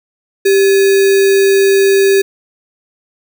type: tone with sample-and-hold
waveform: sine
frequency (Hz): 392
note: G4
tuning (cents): 0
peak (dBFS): -6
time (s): 0.45-2.22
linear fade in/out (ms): 10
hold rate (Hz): 2100
effects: none